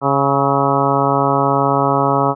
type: harmonic tone with a mistuned harmonic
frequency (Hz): 138.59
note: C#3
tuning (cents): 0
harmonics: 1 / 2 / 3 / 4 / 5 / 6 / 7 / 8 / 9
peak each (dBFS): -21 / -21 / -21 / -21 / -21 / -21 / -21 / -21 / -21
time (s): 0.01-2.35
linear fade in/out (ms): 50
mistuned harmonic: 9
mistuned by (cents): +47
effects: none